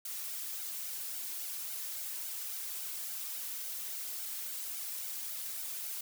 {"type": "noise with flanger", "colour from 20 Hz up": "blue", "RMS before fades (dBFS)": -40, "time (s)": [0.05, 6.01], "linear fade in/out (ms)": 5, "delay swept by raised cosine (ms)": [1.3, 3.4], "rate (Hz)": 3.6, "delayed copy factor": 1, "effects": []}